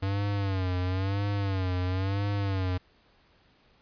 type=tone with vibrato; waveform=square; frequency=96 Hz; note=G2; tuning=36 cents flat; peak=-27 dBFS; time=0.02-2.78 s; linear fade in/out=10 ms; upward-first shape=sine; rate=0.99 Hz; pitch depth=100 cents each way; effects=pink hiss -63 dBFS RMS until 3.81 s + resampled to 11025 Hz